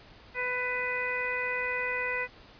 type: harmonic tone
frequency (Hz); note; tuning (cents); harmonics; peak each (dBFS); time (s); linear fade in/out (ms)
498.2; B4; +15; 1 / 2 / 3 / 4 / 5; -36 / -38 / -37 / -32 / -35; 0.34-2.28; 50
effects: pink hiss -53 dBFS RMS until 2.59 s + resampled to 11025 Hz

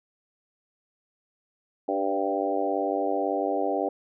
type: harmonic tone with a mistuned harmonic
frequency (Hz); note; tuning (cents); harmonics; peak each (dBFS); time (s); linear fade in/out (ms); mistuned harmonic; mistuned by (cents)
98; G2; 0; 3 / 4 / 5 / 6 / 7 / 8; -31 / -31 / -31 / -31 / -31 / -31; 1.88-3.89; 5; 5; +20
effects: none

